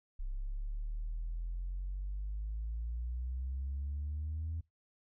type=exponential sweep; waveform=sine; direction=up; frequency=32.55 to 82.41 Hz; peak=-34 dBFS; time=0.19-4.61 s; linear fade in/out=10 ms; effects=noise-tail reverb RT60 0.2 s tail -23 dB re dry + tanh soft clip ceiling -32 dBFS